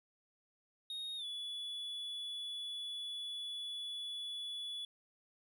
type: tone with pitch glide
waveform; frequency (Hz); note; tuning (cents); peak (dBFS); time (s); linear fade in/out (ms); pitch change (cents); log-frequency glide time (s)
triangle; 3729 to 3420; A#7 to A7; 0 to -50; -39; 0.9-4.85; 2; -150; 1.17-1.25
effects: none